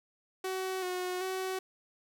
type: tone with vibrato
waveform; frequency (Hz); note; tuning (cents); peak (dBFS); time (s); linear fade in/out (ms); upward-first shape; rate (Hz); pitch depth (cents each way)
sawtooth; 370; F#4; 0; -29; 0.44-1.59; 5; square; 1.3; 29
effects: 11-bit